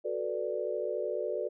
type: chord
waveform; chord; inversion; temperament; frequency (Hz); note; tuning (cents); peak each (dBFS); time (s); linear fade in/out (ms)
sine; B minor seventh; second; equal; 370 / 440 / 493.9 / 587.3; F#4 / A4 / B4 / D5; 0 / 0 / 0 / 0; -37 / -36 / -36 / -35; 0.04-1.49; 20
effects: none